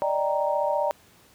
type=chord; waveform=sine; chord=Eb major seventh; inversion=third; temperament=equal; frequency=587.3 / 622.3 / 784 / 932.3 Hz; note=D5 / Eb5 / G5 / Bb5; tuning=0 / 0 / 0 / 0 cents; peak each=-25 / -30 / -30 / -27 dBFS; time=0.02-0.91 s; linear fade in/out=0 ms; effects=pink hiss -56 dBFS RMS until 1.34 s + high-pass 80 Hz 12 dB/octave